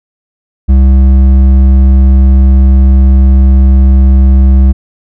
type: tone with hard clipping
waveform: triangle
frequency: 66 Hz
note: C2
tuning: 16 cents sharp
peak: -3 dBFS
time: 0.68-4.73 s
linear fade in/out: 20 ms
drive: 11 dB
effects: none